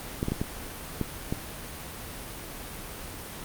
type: clicks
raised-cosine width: 3 ms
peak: -14 dBFS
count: 6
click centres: 0.229 / 0.284 / 0.32 / 0.415 / 1.013 / 1.325 s
effects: pink hiss -39 dBFS RMS until 3.44 s + Opus 32 kbps